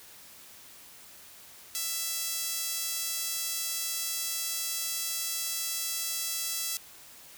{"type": "tone with high-pass filter", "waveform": "sawtooth", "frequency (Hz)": 664, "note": "E5", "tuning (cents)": 12, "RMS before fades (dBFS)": -33, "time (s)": [1.75, 6.77], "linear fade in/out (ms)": 0, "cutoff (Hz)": 5800, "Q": 0.76, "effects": ["white hiss -51 dBFS RMS until 7.37 s"]}